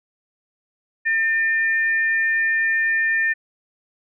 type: tone pair together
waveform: sine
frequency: 1802 / 2405 Hz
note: A6 / D7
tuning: +41 / +41 cents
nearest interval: perfect fourth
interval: 500 cents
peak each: -17 / -29 dBFS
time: 1.05-3.34 s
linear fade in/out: 20 ms
effects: none